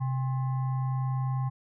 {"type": "tone with frequency modulation", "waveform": "sine", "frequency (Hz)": 130.2, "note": "C3", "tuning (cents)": -8, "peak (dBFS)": -26, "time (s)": [0, 1.5], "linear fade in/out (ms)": 20, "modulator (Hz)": 931, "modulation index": 0.35, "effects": []}